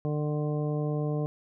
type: harmonic tone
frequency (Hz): 149.6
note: D3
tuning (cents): +32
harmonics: 1 / 2 / 3 / 4 / 5 / 7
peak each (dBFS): -28 / -35 / -34 / -38 / -43 / -47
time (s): 0.05-1.26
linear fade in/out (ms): 0
effects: none